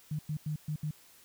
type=tone bursts at uneven times; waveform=sine; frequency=151.9 Hz; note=D#3; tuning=41 cents flat; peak=-31 dBFS; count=5; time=0.11-0.19 / 0.29-0.37 / 0.46-0.56 / 0.68-0.76 / 0.83-0.91 s; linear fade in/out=5 ms; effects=white hiss -59 dBFS RMS until 1.24 s